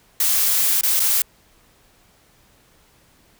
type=noise with dropouts; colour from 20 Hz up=blue; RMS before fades=-18 dBFS; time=0.2-1.22 s; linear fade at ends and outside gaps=2 ms; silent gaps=0.811-0.833 / 0.996-1.001 s; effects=pink hiss -56 dBFS RMS until 3.39 s